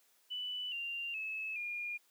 sine tone with pitch steps, 2981 / 2781 / 2595 / 2421 Hz, F#7 / F7 / E7 / D#7, +12 / -8 / -28 / -48 cents, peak -37 dBFS, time 0.3-1.98 s, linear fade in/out 20 ms, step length 420 ms, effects white hiss -70 dBFS RMS until 2.1 s + high-pass 300 Hz 12 dB/octave

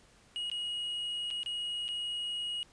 triangle tone with dropouts, 2892 Hz, F#7, 40 cents flat, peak -32 dBFS, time 0.36-2.63 s, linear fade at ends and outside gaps 0 ms, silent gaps 0.499-0.515 / 1.304-1.31 / 1.432-1.461 / 1.881-1.888 s, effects pink hiss -62 dBFS RMS until 2.72 s + resampled to 22050 Hz

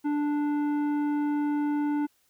sine tone with tanh clipping, 293.7 Hz, D4, in tune, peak -26 dBFS, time 0.04-2.07 s, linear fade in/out 20 ms, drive 11 dB, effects white hiss -68 dBFS RMS until 2.29 s

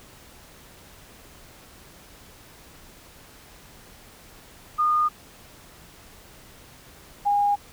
sine tone pair in turn, 1222 / 815.6 Hz, D#6 / G#5, -32 / -32 cents, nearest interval perfect fifth, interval 700 cents, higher first, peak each -18 dBFS, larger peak neither, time 4.78-5.09 / 7.25-7.56 s, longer neither, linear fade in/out 20 ms, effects pink hiss -49 dBFS RMS until 7.72 s

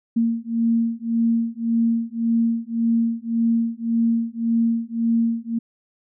sine beating tone pair, 229.3 / 231.1 Hz, A#3 / A#3, -28 / -15 cents, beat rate 1.8 Hz, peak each -21 dBFS, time 0.16-5.59 s, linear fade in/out 10 ms, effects none

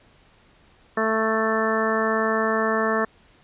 harmonic tone, 220.9 Hz, A3, 7 cents sharp, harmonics 1 / 2 / 3 / 4 / 5 / 6 / 7 / 8, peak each -27 / -25 / -27 / -34 / -27 / -29 / -36 / -27 dBFS, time 0.97-3.05 s, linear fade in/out 5 ms, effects pink hiss -56 dBFS RMS until 3.43 s + resampled to 8000 Hz

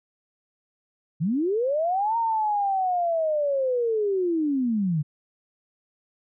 sine linear two-way sweep, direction up then down, 141.2 to 931 to 141.2 Hz, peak -21 dBFS, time 1.2-5.03 s, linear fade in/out 20 ms, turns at 2.17 s, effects none

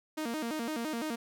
sawtooth tone with vibrato, 268.7 Hz, C4, 46 cents sharp, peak -29 dBFS, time 0.17-1.16 s, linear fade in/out 10 ms, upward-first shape square, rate 5.9 Hz, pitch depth 250 cents each way, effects none

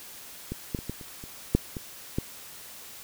clicks, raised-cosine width 3 ms, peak -19 / -15 / -23 / -19 / -30 / -28 / -6 / -21 / -13 dBFS, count 9, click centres 0.52 / 0.748 / 0.789 / 0.896 / 1.012 / 1.239 / 1.55 / 1.768 / 2.185 s, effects white hiss -45 dBFS RMS until 3.03 s

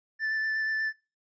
triangle tone with vibrato, 1760 Hz, A6, in tune, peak -25 dBFS, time 0.19-0.93 s, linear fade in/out 50 ms, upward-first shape sine, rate 8.3 Hz, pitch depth 11 cents each way, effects noise-tail reverb RT60 0.3 s tail -22 dB re dry + resampled to 16000 Hz

